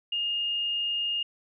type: tone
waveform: sine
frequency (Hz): 2836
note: F7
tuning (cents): +26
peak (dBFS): -26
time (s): 0.12-1.23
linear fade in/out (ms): 5
effects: none